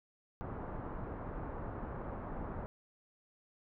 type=low-pass noise; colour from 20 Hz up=pink; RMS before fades=-42 dBFS; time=0.41-2.66 s; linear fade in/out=0 ms; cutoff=1300 Hz; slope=24 dB/octave; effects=none